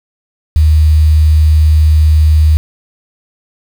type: tone with quantisation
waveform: sine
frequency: 77.3 Hz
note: D#2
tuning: 11 cents flat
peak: -4 dBFS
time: 0.56-2.57 s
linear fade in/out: 0 ms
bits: 5
effects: none